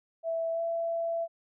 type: tone with pitch glide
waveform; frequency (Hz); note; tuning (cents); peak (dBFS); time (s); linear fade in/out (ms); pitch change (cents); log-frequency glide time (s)
sine; 659.3 to 668.9; E5 to E5; 0 to +25; -28; 0.23-1.28; 50; +25; 0.52-0.61
effects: none